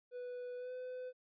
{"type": "tone with pitch glide", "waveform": "triangle", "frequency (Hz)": [493.9, 505.2], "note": ["B4", "B4"], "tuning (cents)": [0, 39], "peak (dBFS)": -40, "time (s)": [0.11, 1.13], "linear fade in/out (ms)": 50, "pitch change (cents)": 39, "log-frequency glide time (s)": [0.57, 0.72], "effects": ["resampled to 11025 Hz"]}